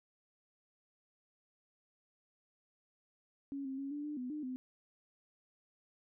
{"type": "tone with pitch steps", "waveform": "sine", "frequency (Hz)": [278, 266.7, 275.6, 291.9, 298.1, 250.7, 301.4, 255.7], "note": ["C#4", "C4", "C#4", "D4", "D4", "B3", "D4", "C4"], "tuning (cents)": [5, 33, -10, -10, 26, 26, 45, -40], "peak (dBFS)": -38, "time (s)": [3.52, 4.56], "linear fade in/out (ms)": 0, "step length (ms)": 130, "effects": []}